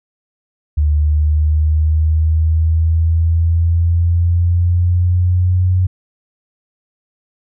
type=exponential sweep; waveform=sine; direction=up; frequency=74.4 to 92 Hz; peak=-10 dBFS; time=0.77-5.87 s; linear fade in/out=10 ms; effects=none